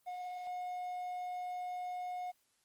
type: tone with quantisation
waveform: triangle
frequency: 723 Hz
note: F#5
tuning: 40 cents flat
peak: -36 dBFS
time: 0.06-2.32 s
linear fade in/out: 20 ms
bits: 11
effects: white hiss -75 dBFS RMS until 2.64 s + Opus 24 kbps